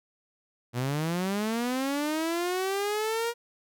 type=linear sweep; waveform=sawtooth; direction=up; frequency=116.9 to 475.4 Hz; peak=-23 dBFS; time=0.73-3.34 s; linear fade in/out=50 ms; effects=none